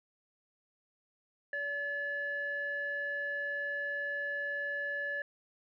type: tone with low-pass filter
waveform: square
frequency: 573 Hz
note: D5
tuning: 43 cents flat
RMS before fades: -36 dBFS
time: 1.53-5.22 s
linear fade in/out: 2 ms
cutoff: 1800 Hz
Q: 9.9
effects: none